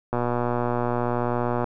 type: click train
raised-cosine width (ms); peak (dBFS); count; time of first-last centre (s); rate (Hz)
1; -11; 184; 0.13-1.642; 121
effects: none